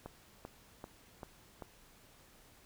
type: click train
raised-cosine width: 1 ms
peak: -30 dBFS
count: 5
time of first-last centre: 0.06-1.623 s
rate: 2.56 Hz
effects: pink hiss -62 dBFS RMS until 2.65 s